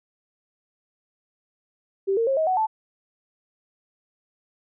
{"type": "tone with pitch steps", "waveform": "sine", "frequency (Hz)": [390, 458.5, 538.9, 633.6, 744.8, 875.5], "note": ["G4", "A#4", "C#5", "D#5", "F#5", "A5"], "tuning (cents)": [-9, -29, -49, 31, 11, -9], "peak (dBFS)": -19, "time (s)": [2.07, 2.67], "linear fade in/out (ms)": 20, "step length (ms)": 100, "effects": []}